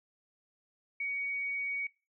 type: tone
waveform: sine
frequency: 2246 Hz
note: C#7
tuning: 22 cents sharp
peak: -32 dBFS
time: 1-1.87 s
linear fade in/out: 5 ms
effects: noise-tail reverb RT60 0.3 s tail -20 dB re dry